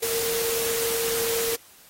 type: tone in noise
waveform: sine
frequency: 460 Hz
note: A#4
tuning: 23 cents flat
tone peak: -26 dBFS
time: 0.02-1.56 s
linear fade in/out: 10 ms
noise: white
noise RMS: -28 dBFS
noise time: 0.02-1.56 s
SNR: -1 dB
effects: white hiss -52 dBFS RMS until 1.89 s + AAC 48 kbps